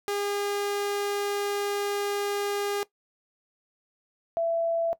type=tone pair in turn; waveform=sawtooth / sine; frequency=406.1 / 667.8 Hz; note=G#4 / E5; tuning=-39 / +22 cents; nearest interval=major sixth; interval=861 cents; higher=second; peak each=-23 dBFS; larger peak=neither; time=0.08-2.83 / 4.37-4.93 s; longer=first; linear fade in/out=0 ms; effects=noise-tail reverb RT60 0.1 s tail -18 dB re dry